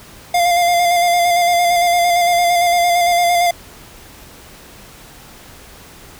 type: tone with vibrato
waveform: square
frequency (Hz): 698.5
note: F5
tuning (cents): 0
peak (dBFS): -12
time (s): 0.34-3.51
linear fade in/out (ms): 5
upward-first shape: square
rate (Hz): 8.8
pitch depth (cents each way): 21
effects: pink hiss -40 dBFS RMS until 6.19 s